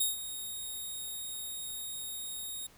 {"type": "tone with ADSR envelope", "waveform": "5% pulse", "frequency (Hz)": 3729, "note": "A#7", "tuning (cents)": 0, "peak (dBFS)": -18, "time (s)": [0, 2.67], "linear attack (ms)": 7, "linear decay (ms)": 150, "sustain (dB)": -12, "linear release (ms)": 7, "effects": ["pink hiss -60 dBFS RMS until 2.77 s"]}